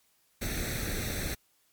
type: noise with comb filter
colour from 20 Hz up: pink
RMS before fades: -33 dBFS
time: 0.41-1.35 s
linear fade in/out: 10 ms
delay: 0.5 ms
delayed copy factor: +0.75
effects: white hiss -69 dBFS RMS until 1.72 s + MP3 96 kbps